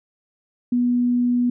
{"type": "tone", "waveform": "sine", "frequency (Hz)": 244.2, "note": "B3", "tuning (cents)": -19, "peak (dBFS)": -16, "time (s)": [0.72, 1.5], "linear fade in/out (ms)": 5, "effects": []}